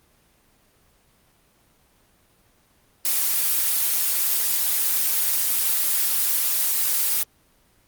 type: noise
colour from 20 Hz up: blue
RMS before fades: -21 dBFS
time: 3.05-7.23 s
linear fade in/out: 2 ms
effects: pink hiss -60 dBFS RMS until 7.87 s + Opus 24 kbps